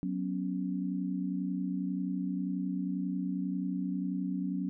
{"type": "chord", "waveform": "sine", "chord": "F# suspended fourth", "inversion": "none", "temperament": "equal", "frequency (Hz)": [185, 246.9, 277.2], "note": ["F#3", "B3", "C#4"], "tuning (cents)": [0, 0, 0], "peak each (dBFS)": [-33, -39, -35], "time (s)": [0.03, 4.69], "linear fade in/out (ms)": 0, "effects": []}